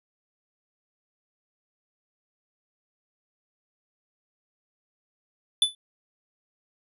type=tone with exponential decay; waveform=square; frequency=3488 Hz; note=A7; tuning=16 cents flat; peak=-14 dBFS; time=5.62-5.75 s; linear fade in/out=2 ms; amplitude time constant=27 ms; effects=resampled to 32000 Hz